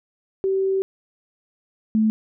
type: tone pair in turn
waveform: sine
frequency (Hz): 384.9 / 218.2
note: G4 / A3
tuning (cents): -32 / -14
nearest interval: minor seventh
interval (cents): 982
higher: first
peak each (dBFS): -18 / -15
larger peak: second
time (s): 0.44-0.82 / 1.95-2.1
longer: first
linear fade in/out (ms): 0
effects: none